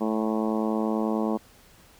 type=harmonic tone; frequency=109.4 Hz; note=A2; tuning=9 cents flat; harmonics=2 / 3 / 4 / 5 / 6 / 7 / 8 / 9 / 10; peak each=-26 / -30 / -32 / -34 / -36 / -37 / -38 / -39 / -40 dBFS; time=0-1.38 s; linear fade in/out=20 ms; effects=pink hiss -55 dBFS RMS until 1.99 s